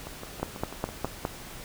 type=two click trains; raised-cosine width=1 ms; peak=-13 / -24 dBFS; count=5 / 7; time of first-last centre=0.43-1.251 / 0.07-1.054 s; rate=4.87 / 6.1 Hz; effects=pink hiss -43 dBFS RMS until 1.64 s